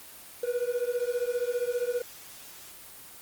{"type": "beating tone pair", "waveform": "triangle", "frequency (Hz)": [479.4, 494.4], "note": ["A#4", "B4"], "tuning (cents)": [48, 2], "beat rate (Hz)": 15, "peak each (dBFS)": -28, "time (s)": [0.43, 2.02], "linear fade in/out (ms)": 5, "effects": ["white hiss -47 dBFS RMS until 3.21 s", "Opus 24 kbps"]}